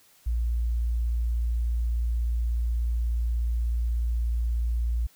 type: tone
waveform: sine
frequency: 58.27 Hz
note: A#1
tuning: in tune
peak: -23 dBFS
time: 0.26-5.07 s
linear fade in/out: 10 ms
effects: white hiss -59 dBFS RMS until 5.15 s